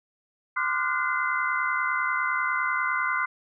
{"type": "tone cluster", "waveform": "sine", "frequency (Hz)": [1036, 1183, 1422, 1492, 2055], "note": ["C6", "D6", "F6", "F#6", "C7"], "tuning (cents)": [-17, 12, 31, 14, -32], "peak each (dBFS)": -30, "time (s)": [0.56, 3.26], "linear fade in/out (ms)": 10, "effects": []}